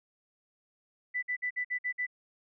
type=tone bursts; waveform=sine; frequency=1987 Hz; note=B6; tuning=10 cents sharp; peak=-29 dBFS; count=7; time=1.14-2.067 s; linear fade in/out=20 ms; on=87 ms; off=53 ms; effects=none